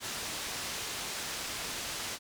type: low-pass noise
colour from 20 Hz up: white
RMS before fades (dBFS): -38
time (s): 0-2.19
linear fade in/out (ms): 50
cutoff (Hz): 6900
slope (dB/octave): 12
effects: none